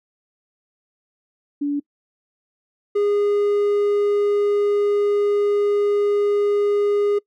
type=tone pair in turn; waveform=sine / triangle; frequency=287.5 / 410 Hz; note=D4 / G#4; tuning=-37 / -22 cents; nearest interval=tritone; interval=615 cents; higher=second; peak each=-19 / -14 dBFS; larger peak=second; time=1.61-1.8 / 2.95-7.19 s; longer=second; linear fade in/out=10 ms; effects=noise-tail reverb RT60 0.1 s tail -24 dB re dry